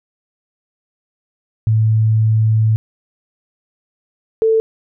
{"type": "tone pair in turn", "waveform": "sine", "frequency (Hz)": [110, 444.7], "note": ["A2", "A4"], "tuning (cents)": [0, 18], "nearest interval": "2 octaves", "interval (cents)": 2418, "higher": "second", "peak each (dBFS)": -10, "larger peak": "neither", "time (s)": [[1.67, 2.76], [4.42, 4.6]], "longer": "first", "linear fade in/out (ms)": 0, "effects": []}